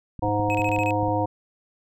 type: clicks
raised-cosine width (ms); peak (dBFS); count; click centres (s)
5; -23; 10; 0.193 / 0.245 / 0.283 / 0.397 / 0.489 / 0.593 / 0.691 / 0.784 / 1.031 / 1.083
type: harmonic tone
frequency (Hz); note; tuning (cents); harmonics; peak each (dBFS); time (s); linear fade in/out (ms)
103.83; G#2; 0; 1 / 3 / 5 / 7 / 9; -27 / -27 / -27 / -27 / -27; 0.22-1.26; 10
type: tone bursts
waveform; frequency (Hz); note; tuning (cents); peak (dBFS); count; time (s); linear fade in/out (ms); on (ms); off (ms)
triangle; 2555; D#7; +45; -25; 6; 0.5-0.907; 0; 47; 25
effects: none